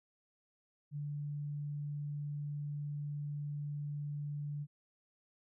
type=tone; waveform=sine; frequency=146.1 Hz; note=D3; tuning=9 cents flat; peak=-37 dBFS; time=0.91-4.67 s; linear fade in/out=50 ms; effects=none